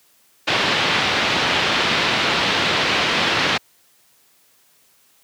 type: low-pass noise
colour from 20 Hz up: white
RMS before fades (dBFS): -19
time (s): 0.47-3.58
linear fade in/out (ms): 10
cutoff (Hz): 3800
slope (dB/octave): 24
effects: white hiss -57 dBFS RMS until 5.23 s + high-pass 100 Hz 12 dB/octave